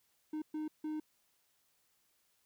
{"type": "tone bursts at uneven times", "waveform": "triangle", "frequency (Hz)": 307.9, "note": "D#4", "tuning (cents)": -18, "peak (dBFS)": -34, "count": 3, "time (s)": [[0.33, 0.42], [0.54, 0.68], [0.84, 1]], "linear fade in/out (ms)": 5, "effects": ["white hiss -75 dBFS RMS until 2.45 s"]}